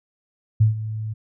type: tone with ADSR envelope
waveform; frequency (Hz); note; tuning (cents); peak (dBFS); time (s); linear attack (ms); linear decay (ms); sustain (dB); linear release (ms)
sine; 109; A2; -16; -10; 0.6-1.14; 12; 130; -15; 16
effects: none